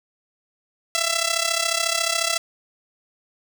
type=tone with amplitude modulation; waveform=5% pulse; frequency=668 Hz; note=E5; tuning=23 cents sharp; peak=-6 dBFS; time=0.95-2.38 s; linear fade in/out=0 ms; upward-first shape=sine; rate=34.1 Hz; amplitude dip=75%; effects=none